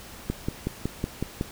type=click train; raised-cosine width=3 ms; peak=-13 dBFS; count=7; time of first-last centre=0.3-1.411 s; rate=5.4 Hz; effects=pink hiss -44 dBFS RMS until 1.51 s